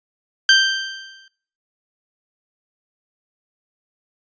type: tone with exponential decay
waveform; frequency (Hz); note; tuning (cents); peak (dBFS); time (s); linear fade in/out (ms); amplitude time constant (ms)
20% pulse; 1568; G6; 0; -3; 0.49-1.28; 2; 170
effects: noise-tail reverb RT60 0.5 s tail -21 dB re dry + resampled to 16000 Hz